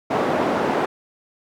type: band-pass noise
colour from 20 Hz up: white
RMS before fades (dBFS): -21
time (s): 0.1-0.86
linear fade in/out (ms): 10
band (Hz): 210 to 730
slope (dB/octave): 12
effects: none